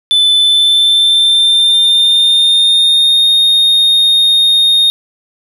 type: tone with pitch glide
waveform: triangle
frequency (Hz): 3511 to 3696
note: A7 to A#7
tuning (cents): -4 to -16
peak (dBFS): -5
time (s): 0.11-4.9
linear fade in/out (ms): 0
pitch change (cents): +88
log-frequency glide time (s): 0.36-3.31
effects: none